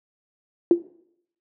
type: tone with exponential decay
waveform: sine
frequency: 344.6 Hz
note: F4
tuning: 23 cents flat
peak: -7 dBFS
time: 0.71-0.82 s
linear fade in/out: 1 ms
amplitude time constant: 22 ms
effects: noise-tail reverb RT60 0.7 s tail -18 dB re dry + high-pass 200 Hz 12 dB/octave